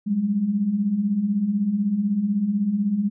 sine beating tone pair, 190.5 / 206.5 Hz, G3 / G#3, -49 / -10 cents, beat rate 16 Hz, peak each -27 / -20 dBFS, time 0.06-3.1 s, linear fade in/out 20 ms, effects none

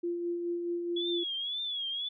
sine tone with tremolo, 345.8 Hz, F4, 17 cents flat, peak -29 dBFS, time 0.03-1.24 s, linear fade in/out 10 ms, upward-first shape sine, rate 4.7 Hz, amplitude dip 35%
sine tone with vibrato, 3372 Hz, G#7, 26 cents sharp, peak -32 dBFS, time 0.96-2.09 s, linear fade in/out 10 ms, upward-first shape triangle, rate 1.9 Hz, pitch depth 120 cents each way
effects none

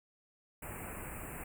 pink band-stop noise, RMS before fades -44 dBFS, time 0.62-1.44 s, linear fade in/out 5 ms, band 2700 to 7600 Hz, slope 96 dB/octave, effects none

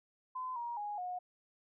sine tone with pitch steps, 1021 / 947 / 828 / 724 Hz, C6 / A#5 / G#5 / F#5, -43 / +27 / -5 / -38 cents, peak -37 dBFS, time 0.35-1.19 s, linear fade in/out 10 ms, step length 210 ms, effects none

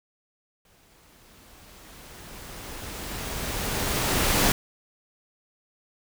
pink noise with exponential growth, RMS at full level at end -20 dBFS, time 0.65-4.52 s, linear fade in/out 2 ms, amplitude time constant 840 ms, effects none

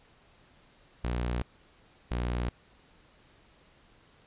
sawtooth tone pair in turn, 60.2 / 60.2 Hz, B1 / B1, -44 / -44 cents, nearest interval unison, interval 0 cents, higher neither, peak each -25 dBFS, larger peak neither, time 1.04-1.42 / 2.11-2.49 s, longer neither, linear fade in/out 0 ms, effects pink hiss -61 dBFS RMS until 4.26 s + resampled to 8000 Hz

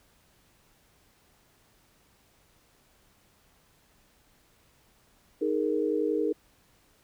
sine chord, D# suspended fourth, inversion none, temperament equal, 311.1 / 415.3 / 466.2 Hz, D#4 / G#4 / A#4, 0 / 0 / 0 cents, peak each -29 dBFS, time 5.41-6.33 s, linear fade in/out 10 ms, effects pink hiss -64 dBFS RMS until 7.03 s

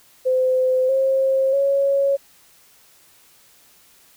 sine tone with pitch steps, 514 / 533.7 / 554.1 Hz, C5 / C5 / C#5, -31 / +34 / -1 cents, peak -15 dBFS, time 0.25-2.17 s, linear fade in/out 20 ms, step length 640 ms, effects white hiss -53 dBFS RMS until 4.16 s

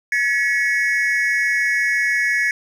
triangle tone cluster, 1698 / 1924 / 2205 Hz, G#6 / B6 / C#7, +38 / -46 / -10 cents, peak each -19 dBFS, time 0.12-2.51 s, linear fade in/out 2 ms, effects none

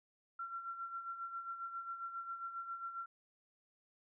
sine tone with tremolo, 1363 Hz, F6, 43 cents flat, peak -39 dBFS, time 0.39-3.06 s, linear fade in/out 5 ms, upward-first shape sine, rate 7.4 Hz, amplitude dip 60%, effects none

